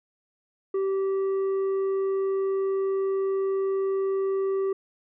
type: tone with tanh clipping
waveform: sine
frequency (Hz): 387.6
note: G4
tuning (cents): -20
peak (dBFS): -24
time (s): 0.74-4.73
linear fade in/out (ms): 5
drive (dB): 5
effects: none